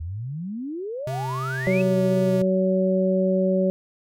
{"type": "exponential sweep", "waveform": "sine", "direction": "up", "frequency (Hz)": [76, 2665], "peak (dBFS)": -28, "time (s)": [0, 1.82], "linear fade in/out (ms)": 10}
{"type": "tone with vibrato", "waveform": "square", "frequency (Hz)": 130.81, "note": "C3", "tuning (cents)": 0, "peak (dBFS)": -28, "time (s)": [1.07, 2.42], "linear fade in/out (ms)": 2, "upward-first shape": "sine", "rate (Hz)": 2.9, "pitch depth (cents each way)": 15}
{"type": "harmonic tone", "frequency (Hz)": 187.9, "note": "F#3", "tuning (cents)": 27, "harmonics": [1, 2, 3], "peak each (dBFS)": [-21, -25, -22], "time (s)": [1.67, 3.7], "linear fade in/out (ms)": 0}
{"effects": []}